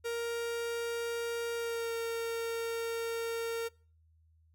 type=tone with pitch glide; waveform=45% pulse; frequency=467.3 to 460.3 Hz; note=A#4 to A#4; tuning=+4 to -22 cents; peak=-33 dBFS; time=0.04-3.69 s; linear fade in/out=20 ms; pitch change=-26 cents; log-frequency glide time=1.55-1.94 s; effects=noise-tail reverb RT60 0.4 s tail -23 dB re dry + added 80 Hz sine -63 dBFS peak until 4.54 s